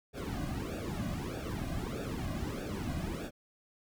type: noise with flanger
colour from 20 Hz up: brown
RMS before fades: -37 dBFS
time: 0.13-3.31 s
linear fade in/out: 50 ms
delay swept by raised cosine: 0.97 to 2.27 ms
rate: 1.6 Hz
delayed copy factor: -1
effects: none